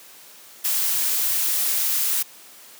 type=noise; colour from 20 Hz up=blue; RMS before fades=-22 dBFS; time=0.64-2.23 s; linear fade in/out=10 ms; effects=white hiss -46 dBFS RMS until 2.79 s + high-pass 200 Hz 12 dB/octave